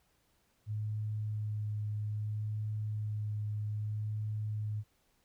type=tone with vibrato; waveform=sine; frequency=106.2 Hz; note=G#2; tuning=39 cents sharp; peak=-33 dBFS; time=0.66-4.84 s; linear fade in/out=50 ms; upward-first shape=sine; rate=0.62 Hz; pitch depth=13 cents each way; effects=pink hiss -73 dBFS RMS until 5.24 s